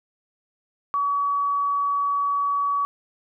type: tone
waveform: sine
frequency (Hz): 1135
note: C#6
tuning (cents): +41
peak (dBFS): -20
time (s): 0.94-2.85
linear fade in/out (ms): 0
effects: none